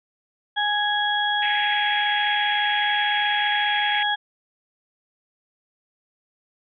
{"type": "harmonic tone", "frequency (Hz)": 830.6, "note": "G#5", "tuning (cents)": 0, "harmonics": [1, 2, 4], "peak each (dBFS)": [-24, -24, -25], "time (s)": [0.56, 4.16], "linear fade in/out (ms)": 20}
{"type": "band-pass noise", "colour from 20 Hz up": "pink", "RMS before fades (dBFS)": -30, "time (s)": [1.42, 4.03], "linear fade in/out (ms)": 2, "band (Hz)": [1800, 2700], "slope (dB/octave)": 48}
{"effects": []}